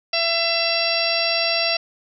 harmonic tone with a mistuned harmonic, 671 Hz, E5, 31 cents sharp, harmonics 1 / 2 / 3 / 4 / 5 / 6 / 7 / 8, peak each -24 / -33 / -30 / -24 / -32 / -29 / -24 / -26 dBFS, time 0.13-1.77 s, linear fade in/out 5 ms, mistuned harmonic 8, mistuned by +47 cents, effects none

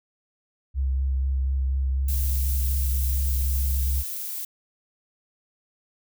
sine tone with vibrato, 66.6 Hz, C2, 31 cents sharp, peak -21 dBFS, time 0.74-4.04 s, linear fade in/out 50 ms, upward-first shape sine, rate 4.1 Hz, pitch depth 20 cents each way
violet noise, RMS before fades -32 dBFS, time 2.08-4.45 s, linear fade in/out 5 ms
effects none

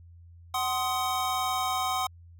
square chord, C diminished, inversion second, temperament just, 753.5 / 1046.5 / 1255.8 Hz, Gb5 / C6 / Eb6, +31 / 0 / +16 cents, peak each -31 / -32 / -33 dBFS, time 0.54-2.07 s, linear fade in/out 5 ms, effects added 85 Hz sine -48 dBFS peak until 2.39 s

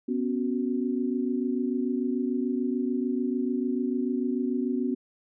sine chord, B suspended second, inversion none, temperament equal with one note detuned, 246.9 / 273.7 / 370 Hz, B3 / C#4 / F#4, 0 / -22 / 0 cents, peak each -27 / -30 / -32 dBFS, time 0.08-4.95 s, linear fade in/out 10 ms, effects none

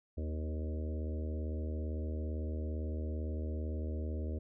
harmonic tone with a mistuned harmonic, 77.8 Hz, D#2, in tune, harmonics 1 / 3 / 4 / 5 / 6 / 7 / 8, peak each -35 / -45 / -47 / -49 / -51 / -52 / -53 dBFS, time 0.17-4.39 s, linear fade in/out 10 ms, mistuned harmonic 6, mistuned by +17 cents, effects none

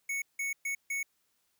square tone bursts at uneven times, 2216 Hz, C#7, 1 cent flat, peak -32 dBFS, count 4, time 0.09-0.22 / 0.39-0.53 / 0.65-0.75 / 0.9-1.03 s, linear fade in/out 5 ms, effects white hiss -75 dBFS RMS until 1.59 s

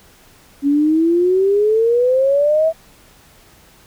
sine exponential sweep, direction up, 277.2 to 657 Hz, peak -11 dBFS, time 0.62-2.73 s, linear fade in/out 50 ms, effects pink hiss -48 dBFS RMS until 3.86 s

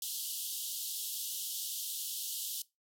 white band-pass noise, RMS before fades -39 dBFS, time 0.02-2.62 s, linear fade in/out 2 ms, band 2900 to 16000 Hz, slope 96 dB/octave, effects noise-tail reverb RT60 0.2 s tail -20 dB re dry

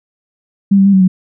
sine tone with pitch steps, 197.9 / 194.4 / 198.7 / 190 / 185.2 Hz, G3 / G3 / G3 / F#3 / F#3, +17 / -14 / +24 / +46 / +2 cents, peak -5 dBFS, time 0.71-1.08 s, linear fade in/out 10 ms, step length 74 ms, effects none

